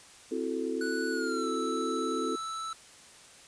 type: chord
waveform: sine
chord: F# half-diminished seventh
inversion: second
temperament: equal with one note detuned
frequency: 261.6 / 331.3 / 370 / 440 Hz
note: C4 / E4 / F#4 / A4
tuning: 0 / +9 / 0 / 0 cents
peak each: -35 / -35 / -37 / -34 dBFS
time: 0.31-2.36 s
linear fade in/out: 10 ms
type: tone with pitch glide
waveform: square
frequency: 1478 to 1316.7 Hz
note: F#6 to E6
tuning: -2 to -2 cents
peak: -35 dBFS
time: 0.81-2.73 s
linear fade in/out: 2 ms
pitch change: -200 cents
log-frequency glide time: 1.11-1.49 s
effects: white hiss -53 dBFS RMS until 3.47 s + resampled to 22050 Hz